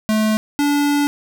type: tone pair in turn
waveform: square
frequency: 216.3 / 288.7 Hz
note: A3 / D4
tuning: -29 / -30 cents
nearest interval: perfect fourth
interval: 499 cents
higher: second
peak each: -15 dBFS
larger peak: neither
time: 0.09-0.37 / 0.59-1.07 s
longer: second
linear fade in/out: 0 ms
effects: none